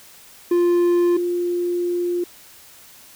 triangle / sine tone pair in turn, 349.2 / 351.1 Hz, F4 / F4, 0 / +9 cents, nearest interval unison, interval 9 cents, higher second, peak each -12 / -19 dBFS, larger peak first, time 0.51-1.17 / 1.17-2.24 s, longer second, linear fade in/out 5 ms, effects white hiss -46 dBFS RMS until 3.15 s

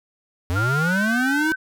square linear sweep, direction up, 83.7 to 325.2 Hz, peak -21 dBFS, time 0.5-1.52 s, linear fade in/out 0 ms
sine tone with pitch glide, 1396.9 to 1532.2 Hz, F6 to G6, 0 to -40 cents, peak -21 dBFS, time 0.55-1.56 s, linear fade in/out 20 ms, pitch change +160 cents, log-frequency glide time 0.81-0.98 s
effects none

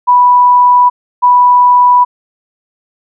sine tone pair in turn, 985 / 985 Hz, B5 / B5, -5 / -5 cents, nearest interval unison, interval 0 cents, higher neither, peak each -3 dBFS, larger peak neither, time 0.07-0.9 / 1.22-2.05 s, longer neither, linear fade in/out 20 ms, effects none

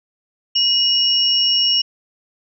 sine tone pair together, 2894 / 5467 Hz, F#7 / F8, -39 / -38 cents, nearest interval major seventh, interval 1101 cents, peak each -16 dBFS, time 0.55-1.82 s, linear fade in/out 10 ms, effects none

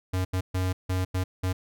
square tone bursts at uneven times, 92.5 Hz, F#2, in tune, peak -25 dBFS, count 6, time 0.13-0.25 / 0.33-0.41 / 0.54-0.73 / 0.89-1.05 / 1.14-1.24 / 1.43-1.53 s, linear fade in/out 10 ms, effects none

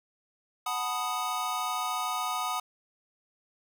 square chord, B dominant seventh, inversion second, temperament equal, 740 / 880 / 987.8 / 1244.5 Hz, F#5 / A5 / B5 / D#6, 0 / 0 / 0 / 0 cents, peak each -36 / -39 / -37 / -33 dBFS, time 0.66-2.6 s, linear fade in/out 5 ms, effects none

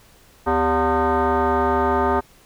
sine tone with frequency modulation, 251.4 Hz, B3, 31 cents sharp, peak -15 dBFS, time 0.46-2.21 s, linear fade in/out 20 ms, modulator 324 Hz, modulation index 3.2, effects tanh soft clip ceiling -11 dBFS + pink hiss -52 dBFS RMS until 2.45 s

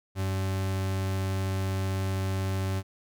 40% pulse tone, 95.7 Hz, G2, 41 cents flat, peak -26 dBFS, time 0.15-2.83 s, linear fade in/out 50 ms, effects none

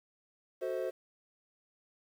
triangle chord, F# half-diminished seventh, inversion none, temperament equal with one note detuned, 370 / 440 / 523.3 / 642.7 Hz, F#4 / A4 / C5 / E5, 0 / 0 / 0 / -44 cents, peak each -36 / -39 / -34 / -39 dBFS, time 0.61-0.91 s, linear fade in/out 20 ms, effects 10-bit

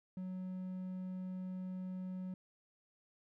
triangle tone, 185 Hz, F#3, in tune, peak -38 dBFS, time 0.17-2.34 s, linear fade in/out 2 ms, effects none

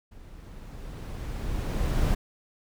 brown noise with level ramp, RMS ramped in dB -48 to -23 dBFS, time 0.11-2.15 s, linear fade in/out 10 ms, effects none

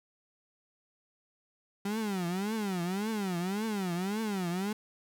35% pulse tone with vibrato, 195.6 Hz, G3, 4 cents flat, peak -29 dBFS, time 1.85-4.73 s, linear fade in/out 5 ms, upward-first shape triangle, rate 1.8 Hz, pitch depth 260 cents each way, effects none

